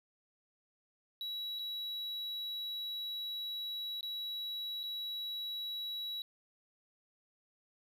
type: tone with dropouts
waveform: triangle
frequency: 3900 Hz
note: B7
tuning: 23 cents flat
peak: -36 dBFS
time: 1.21-6.22 s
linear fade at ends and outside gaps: 1 ms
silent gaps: 1.589-1.593 / 4.009-4.029 / 4.832-4.837 s
effects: none